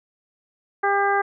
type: harmonic tone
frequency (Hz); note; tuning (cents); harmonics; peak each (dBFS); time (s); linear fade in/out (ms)
400; G4; +35; 1 / 2 / 3 / 4 / 5; -24 / -21 / -25 / -24 / -31; 0.83-1.22; 10
effects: none